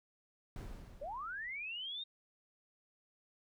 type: noise with exponential decay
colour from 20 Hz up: brown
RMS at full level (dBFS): -43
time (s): 0.56-1.99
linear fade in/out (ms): 1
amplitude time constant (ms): 310
type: linear sweep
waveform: sine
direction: up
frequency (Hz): 523.3 to 3731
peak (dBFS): -40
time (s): 1.01-2.04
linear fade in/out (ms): 10
effects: none